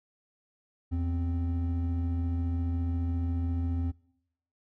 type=tone pair together; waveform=triangle; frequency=82.4 / 261.6 Hz; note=E2 / C4; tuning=0 / 0 cents; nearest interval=octave + minor sixth; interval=2000 cents; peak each=-26 / -33 dBFS; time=0.91-3.92 s; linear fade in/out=20 ms; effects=noise-tail reverb RT60 0.8 s tail -24 dB re dry